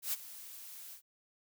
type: noise with ADSR envelope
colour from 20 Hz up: blue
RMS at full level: -33 dBFS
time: 0.02-1.02 s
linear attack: 110 ms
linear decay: 23 ms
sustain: -16 dB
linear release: 90 ms
effects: none